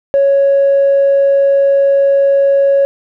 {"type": "tone with tanh clipping", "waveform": "triangle", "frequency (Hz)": 554.4, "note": "C#5", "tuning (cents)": 0, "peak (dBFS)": -7, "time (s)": [0.14, 2.85], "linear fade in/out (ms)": 0, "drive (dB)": 5, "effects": []}